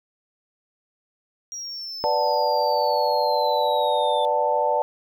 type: exponential sweep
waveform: triangle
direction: down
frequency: 5710 to 3520 Hz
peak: -30 dBFS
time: 1.52-4.25 s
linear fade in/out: 0 ms
type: chord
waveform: sine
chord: B minor seventh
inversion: none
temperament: equal with one note detuned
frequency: 493.9 / 587.3 / 740 / 885.1 Hz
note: B4 / D5 / F#5 / A5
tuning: 0 / 0 / 0 / +10 cents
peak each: -26 / -23 / -28 / -22 dBFS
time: 2.04-4.82 s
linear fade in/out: 0 ms
effects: none